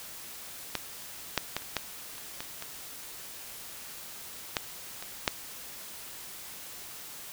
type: clicks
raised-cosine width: 0.2 ms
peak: -11 / -7 / -12 / -29 / -10 / -28 / -18 / -21 / -9 / -22 / -6 dBFS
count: 11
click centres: 0.753 / 1.377 / 1.566 / 1.621 / 1.767 / 2.181 / 2.405 / 2.624 / 4.568 / 5.025 / 5.278 s
effects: white hiss -44 dBFS RMS until 7.32 s